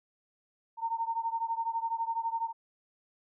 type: beating tone pair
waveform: sine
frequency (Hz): 910 / 922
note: A#5 / A#5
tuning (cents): -42 / -19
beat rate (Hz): 12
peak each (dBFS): -32 / -34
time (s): 0.77-2.53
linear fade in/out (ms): 50
effects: none